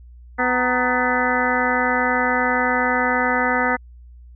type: harmonic tone with a mistuned harmonic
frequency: 250.2 Hz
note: B3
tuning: 23 cents sharp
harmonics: 1 / 2 / 3 / 4 / 5 / 6 / 7 / 8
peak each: -25 / -25 / -25 / -25 / -25 / -25 / -25 / -25 dBFS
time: 0.38-3.77 s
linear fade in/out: 20 ms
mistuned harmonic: 4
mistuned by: -130 cents
effects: added 60 Hz sine -40 dBFS peak until 4.35 s